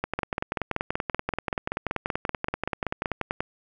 two click trains, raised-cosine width 0.5 ms, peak -11 / -11 dBFS, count 36 / 16, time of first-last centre 0.04-3.405 / 0.19-3.058 s, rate 10.4 / 5.23 Hz, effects none

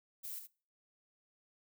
violet noise with echo, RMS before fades -44 dBFS, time 0.23-0.4 s, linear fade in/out 20 ms, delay 74 ms, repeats 1, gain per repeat -7 dB, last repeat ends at 0.474 s, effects noise-tail reverb RT60 0.4 s tail -23 dB re dry

